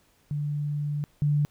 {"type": "tone pair in turn", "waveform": "sine", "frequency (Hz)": [146.83, 146.83], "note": ["D3", "D3"], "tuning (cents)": [0, 0], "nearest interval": "unison", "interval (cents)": 0, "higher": "neither", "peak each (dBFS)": [-26, -20], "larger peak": "second", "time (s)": [[0.31, 1.04], [1.22, 1.45]], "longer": "first", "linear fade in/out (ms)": 0, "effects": ["pink hiss -64 dBFS RMS until 1.5 s"]}